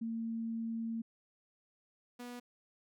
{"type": "tone pair in turn", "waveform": ["sine", "sawtooth"], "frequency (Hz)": [227.4, 243.9], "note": ["A#3", "B3"], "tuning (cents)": [-43, -21], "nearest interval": "minor second", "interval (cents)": 122, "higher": "second", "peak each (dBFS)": [-35, -40], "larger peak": "first", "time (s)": [[0.01, 1.02], [2.19, 2.4]], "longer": "first", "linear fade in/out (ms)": 10, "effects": []}